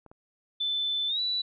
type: clicks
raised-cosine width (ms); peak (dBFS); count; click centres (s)
1; -35; 2; 0.063 / 0.115
type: tone with pitch glide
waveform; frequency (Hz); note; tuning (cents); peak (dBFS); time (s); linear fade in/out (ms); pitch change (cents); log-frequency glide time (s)
sine; 3520 to 3951; A7 to B7; 0 to 0; -26; 0.6-1.42; 10; +200; 1.08-1.2
effects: none